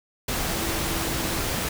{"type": "tone in noise", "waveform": "sine", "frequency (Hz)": 329.6, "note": "E4", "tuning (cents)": 0, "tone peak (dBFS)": -34, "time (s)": [0.51, 1.4], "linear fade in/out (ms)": 5, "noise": "pink", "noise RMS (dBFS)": -27, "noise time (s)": [0.28, 1.69], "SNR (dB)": -10, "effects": []}